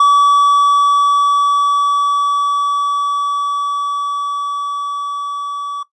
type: tone with level ramp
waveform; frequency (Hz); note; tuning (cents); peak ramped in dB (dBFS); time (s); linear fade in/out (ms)
triangle; 1145; D6; -44; -4 to -18; 0-5.83; 5
effects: noise-tail reverb RT60 0.1 s tail -17 dB re dry + resampled to 24000 Hz